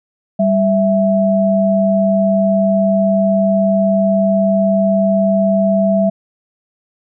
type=tone pair together; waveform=sine; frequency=196.22 / 660 Hz; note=G3 / E5; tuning=+2 / +2 cents; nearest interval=octave + major sixth; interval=2100 cents; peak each=-13 dBFS; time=0.39-6.1 s; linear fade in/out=10 ms; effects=none